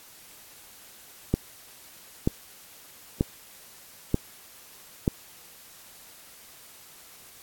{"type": "click train", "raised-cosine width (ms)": 3, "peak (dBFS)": -8, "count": 5, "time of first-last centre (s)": [1.34, 5.078], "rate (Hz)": 1.07, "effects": ["white hiss -50 dBFS RMS until 7.42 s", "AAC 64 kbps"]}